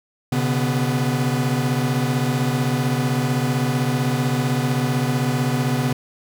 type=tone cluster; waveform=45% pulse; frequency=127.3 / 143 / 247.9 Hz; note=C3 / D3 / B3; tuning=-47 / -46 / +7 cents; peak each=-23 dBFS; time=0.32-5.93 s; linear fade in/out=5 ms; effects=none